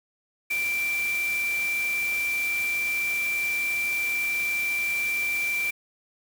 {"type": "tone in noise", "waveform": "sine", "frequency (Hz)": 2351, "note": "D7", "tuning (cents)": 1, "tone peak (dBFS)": -24, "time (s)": [0.5, 5.71], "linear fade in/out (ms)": 10, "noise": "white", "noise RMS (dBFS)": -37, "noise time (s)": [0.5, 5.71], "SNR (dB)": 10, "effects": []}